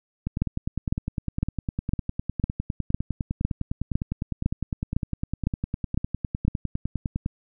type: two click trains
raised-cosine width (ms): 5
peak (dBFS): -9 / -14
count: 13 / 70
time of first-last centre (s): 0.42-6.481 / 0.27-7.261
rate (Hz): 1.98 / 9.87
effects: none